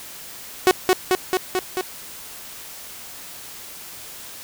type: tone with echo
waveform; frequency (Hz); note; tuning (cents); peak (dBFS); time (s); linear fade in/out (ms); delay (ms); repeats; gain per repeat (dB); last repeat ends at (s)
sawtooth; 370; F#4; 0; -7; 0.67-0.71; 0; 220; 5; -2; 1.81
effects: white hiss -38 dBFS RMS until 4.43 s